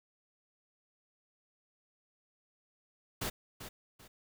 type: noise with echo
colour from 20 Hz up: pink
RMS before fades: -36 dBFS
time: 3.21-3.3 s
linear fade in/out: 10 ms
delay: 390 ms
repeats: 2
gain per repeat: -10 dB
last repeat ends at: 4.08 s
effects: none